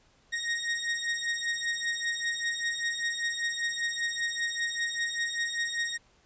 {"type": "beating tone pair", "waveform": "sawtooth", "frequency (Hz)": [1864.7, 1869.8], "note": ["A#6", "A#6"], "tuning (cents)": [0, 5], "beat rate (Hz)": 5.1, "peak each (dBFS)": [-29, -28], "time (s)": [0.32, 5.98], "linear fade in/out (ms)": 20, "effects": ["pink hiss -64 dBFS RMS until 6.25 s", "resampled to 16000 Hz"]}